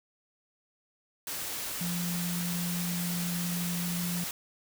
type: tone in noise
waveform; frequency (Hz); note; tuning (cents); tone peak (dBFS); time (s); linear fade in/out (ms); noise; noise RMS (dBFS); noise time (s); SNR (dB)
sine; 174.61; F3; 0; -31; 1.81-4.24; 2; white; -36; 1.27-4.31; +2
effects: none

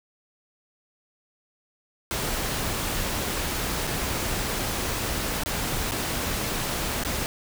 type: noise with dropouts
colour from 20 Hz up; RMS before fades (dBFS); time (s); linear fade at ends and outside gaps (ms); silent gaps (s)
pink; -28; 2.11-7.26; 0; 3.87-3.874 / 5.435-5.46 / 5.911-5.919 / 7.036-7.049
effects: none

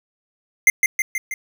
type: tone with echo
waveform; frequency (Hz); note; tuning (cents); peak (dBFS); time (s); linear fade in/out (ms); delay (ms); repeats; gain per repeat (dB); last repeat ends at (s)
square; 2093; C7; 0; -9; 0.67-0.7; 2; 160; 4; -4; 1.34
effects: none

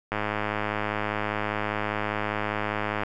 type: click train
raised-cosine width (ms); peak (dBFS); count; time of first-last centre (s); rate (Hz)
0.5; -12; 307; 0.12-3.034; 105
effects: none

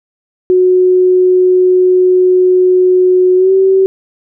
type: tone with pitch glide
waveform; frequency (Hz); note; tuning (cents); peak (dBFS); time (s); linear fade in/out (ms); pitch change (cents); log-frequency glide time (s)
sine; 366.8 to 382.6; F#4 to G4; -15 to -42; -5; 0.5-3.86; 0; +73; 3.36-3.52
effects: none

